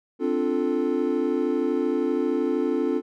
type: chord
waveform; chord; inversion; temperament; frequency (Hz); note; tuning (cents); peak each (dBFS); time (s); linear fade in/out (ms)
triangle; D minor seventh; third; equal with one note detuned; 260.9 / 293.7 / 349.2 / 440; C4 / D4 / F4 / A4; -5 / 0 / 0 / 0; -25; 0.19-3.02; 50
effects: none